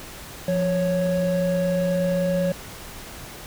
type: tone pair together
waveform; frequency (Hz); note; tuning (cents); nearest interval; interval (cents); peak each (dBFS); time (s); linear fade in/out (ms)
triangle; 174.73 / 554.4; F3 / C#5; +1 / 0; octave + minor sixth; 1999; -21 / -20; 0.48-2.52; 2
effects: pink hiss -39 dBFS RMS until 3.46 s